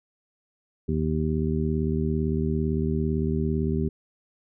harmonic tone, 77.78 Hz, D#2, in tune, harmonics 1 / 2 / 3 / 4 / 5, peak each -28 / -27 / -28 / -36 / -30 dBFS, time 0.88-3.89 s, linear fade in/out 10 ms, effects none

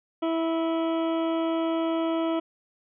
harmonic tone with a mistuned harmonic, 327.7 Hz, E4, 10 cents flat, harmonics 1 / 2 / 3 / 4 / 6 / 7 / 8 / 9 / 10, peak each -25 / -29 / -36 / -37 / -49 / -48 / -52 / -46 / -46 dBFS, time 0.22-2.4 s, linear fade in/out 10 ms, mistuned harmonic 8, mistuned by -59 cents, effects none

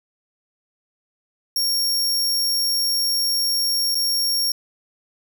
sawtooth tone with dropouts, 5540 Hz, F8, 15 cents flat, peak -16 dBFS, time 1.56-4.52 s, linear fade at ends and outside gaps 2 ms, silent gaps 3.946-3.953 s, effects none

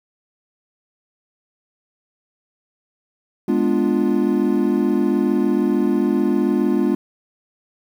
triangle chord, G# diminished seventh, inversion none, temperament equal, 207.7 / 246.9 / 293.7 / 349.2 Hz, G#3 / B3 / D4 / F4, 0 / 0 / 0 / 0 cents, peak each -19 dBFS, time 3.48-6.95 s, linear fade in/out 5 ms, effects 8-bit

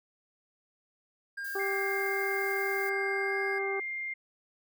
triangle tone with pitch glide, 1608 to 1631.4 Hz, G6 to G#6, +44 to -31 cents, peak -33 dBFS, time 1.37-3.59 s, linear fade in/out 10 ms, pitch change +25 cents, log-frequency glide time 3.25-3.34 s
violet noise, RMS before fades -45 dBFS, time 1.44-2.9 s, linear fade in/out 10 ms
harmonic tone, 392 Hz, G4, in tune, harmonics 1 / 2 / 3 / 4, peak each -32 / -38 / -42 / -44 dBFS, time 1.55-3.8 s, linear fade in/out 5 ms
sine tone, 2110 Hz, C7, 14 cents sharp, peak -33 dBFS, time 1.59-4.14 s, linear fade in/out 10 ms
effects none

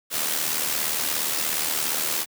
white noise with amplitude modulation, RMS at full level -23 dBFS, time 0.1-2.26 s, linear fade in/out 50 ms, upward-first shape sine, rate 77.1 Hz, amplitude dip 55%, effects high-pass 150 Hz 12 dB/octave

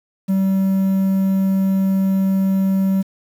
triangle tone with quantisation, 192.3 Hz, G3, 33 cents flat, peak -12 dBFS, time 0.28-3.03 s, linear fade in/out 20 ms, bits 7, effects none

